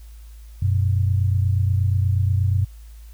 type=tone pair together; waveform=sine; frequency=93.6 / 121.96 Hz; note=F#2 / B2; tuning=+20 / -21 cents; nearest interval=perfect fourth; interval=459 cents; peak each=-17 / -23 dBFS; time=0.62-2.65 s; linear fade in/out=5 ms; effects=added 55 Hz sine -38 dBFS peak until 3.13 s + white hiss -56 dBFS RMS until 3.13 s